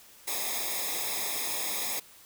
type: noise with comb filter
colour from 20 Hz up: white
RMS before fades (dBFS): -32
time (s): 0.27-2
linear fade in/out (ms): 10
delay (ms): 0.68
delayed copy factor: -0.95
effects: white hiss -54 dBFS RMS until 2.25 s